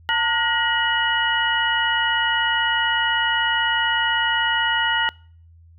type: tone cluster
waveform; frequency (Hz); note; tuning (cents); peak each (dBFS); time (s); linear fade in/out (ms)
sine; 905 / 1436 / 1896 / 2921; A5 / F6 / A#6 / F#7; +48 / +48 / +29 / -23; -23; 0.09-5.09; 0
effects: noise-tail reverb RT60 0.5 s tail -26 dB re dry + added 83 Hz sine -46 dBFS peak until 5.78 s